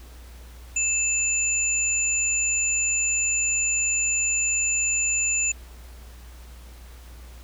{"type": "tone pair together", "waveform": "sine", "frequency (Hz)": [2637, 7040], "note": ["E7", "A8"], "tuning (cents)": [0, 0], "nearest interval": "octave + perfect fourth", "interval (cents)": 1700, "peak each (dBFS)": [-26, -22], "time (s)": [0.76, 5.52], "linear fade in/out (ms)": 5, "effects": ["added 60 Hz sine -41 dBFS peak until 7.43 s", "pink hiss -51 dBFS RMS until 7.43 s"]}